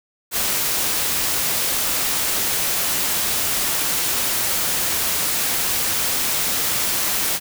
white noise, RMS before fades -21 dBFS, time 0.31-7.4 s, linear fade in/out 50 ms, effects none

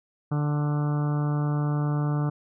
harmonic tone with a mistuned harmonic, 147.5 Hz, D3, 8 cents sharp, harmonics 1 / 2 / 3 / 4 / 5 / 6 / 7 / 8 / 9 / 10, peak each -23 / -32 / -39 / -41 / -41 / -42 / -45 / -41 / -44 / -48 dBFS, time 0.31-2.3 s, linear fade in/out 10 ms, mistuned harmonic 7, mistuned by +30 cents, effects none

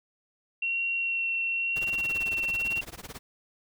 sine tone with vibrato, 2730 Hz, F7, 40 cents flat, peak -26 dBFS, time 0.62-2.81 s, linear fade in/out 5 ms, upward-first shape sine, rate 1 Hz, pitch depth 9 cents each way
pink noise with tremolo, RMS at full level -39 dBFS, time 1.76-3.19 s, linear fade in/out 0 ms, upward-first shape sine, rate 18 Hz, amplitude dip 95%
effects none

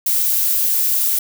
violet noise, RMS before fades -17 dBFS, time 0.06-1.19 s, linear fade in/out 5 ms, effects none

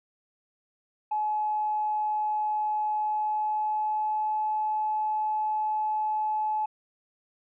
triangle tone with pitch glide, 851 to 857.9 Hz, G#5 to A5, +42 to -44 cents, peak -21 dBFS, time 1.11-6.66 s, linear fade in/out 10 ms, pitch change +14 cents, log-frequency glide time 2.91-4.37 s, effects tanh soft clip ceiling -23 dBFS + resampled to 8000 Hz

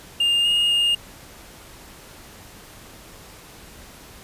triangle tone with pitch steps, 2813 / 2850 / 2833 Hz, F7 / F7 / F7, +12 / +34 / +24 cents, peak -15 dBFS, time 0.2-0.95 s, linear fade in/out 5 ms, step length 250 ms, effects pink hiss -44 dBFS RMS until 4.23 s + resampled to 32000 Hz

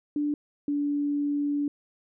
sine tone pair in turn, 293.7 / 289 Hz, D4 / D4, 0 / -28 cents, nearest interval unison, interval 28 cents, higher first, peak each -24 dBFS, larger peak neither, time 0.16-0.34 / 0.68-1.68 s, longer second, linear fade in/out 2 ms, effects none

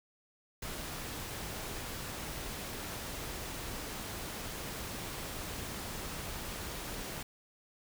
pink noise, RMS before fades -41 dBFS, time 0.62-7.23 s, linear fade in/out 5 ms, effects none

